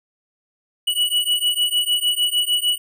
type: beating tone pair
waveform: square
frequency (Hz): 2936 / 2942.6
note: F#7 / F#7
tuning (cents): -14 / -10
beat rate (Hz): 6.6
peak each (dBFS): -21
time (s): 0.87-2.78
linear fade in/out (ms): 10
effects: none